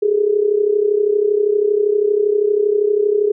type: tone with amplitude modulation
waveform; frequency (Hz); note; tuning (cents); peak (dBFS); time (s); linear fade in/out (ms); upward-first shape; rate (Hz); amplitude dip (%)
sine; 415.3; G#4; 0; -9; 0.02-3.32; 10; sine; 32.6; 75
effects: none